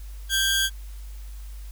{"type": "tone pair together", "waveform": "sawtooth", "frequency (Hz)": [1574, 3338], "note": ["G6", "G#7"], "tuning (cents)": [7, 8], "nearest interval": "octave + minor second", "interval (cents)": 1301, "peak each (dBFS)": -20, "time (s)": [0.29, 0.7], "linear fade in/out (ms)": 50, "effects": ["added 50 Hz sine -35 dBFS peak until 1.71 s", "white hiss -53 dBFS RMS until 1.71 s"]}